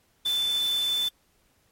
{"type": "tone in noise", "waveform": "sine", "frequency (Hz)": 3521, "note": "A7", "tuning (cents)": 0, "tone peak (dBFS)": -23, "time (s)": [0.25, 1.09], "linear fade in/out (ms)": 10, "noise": "white", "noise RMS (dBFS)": -38, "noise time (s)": [0.25, 1.09], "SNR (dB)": 12, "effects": ["pink hiss -66 dBFS RMS until 1.71 s", "MP3 64 kbps"]}